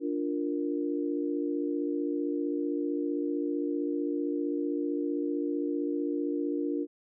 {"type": "chord", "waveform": "sine", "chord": "Bb major", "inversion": "first", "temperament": "equal", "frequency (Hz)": [293.7, 349.2, 466.2], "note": ["D4", "F4", "Bb4"], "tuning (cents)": [0, 0, 0], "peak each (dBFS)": [-30, -33, -36], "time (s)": [0, 6.87], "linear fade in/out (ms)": 50, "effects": []}